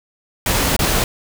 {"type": "noise with dropouts", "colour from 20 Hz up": "pink", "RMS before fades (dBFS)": -17, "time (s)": [0.46, 1.04], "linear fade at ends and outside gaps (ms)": 2, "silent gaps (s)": [0.765, 0.791], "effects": []}